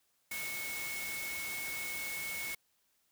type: tone in noise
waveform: sine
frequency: 2196 Hz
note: C#7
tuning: 17 cents flat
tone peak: -39 dBFS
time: 0.31-2.55 s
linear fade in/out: 5 ms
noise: white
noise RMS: -42 dBFS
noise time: 0.31-2.55 s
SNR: 0 dB
effects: white hiss -75 dBFS RMS until 3.11 s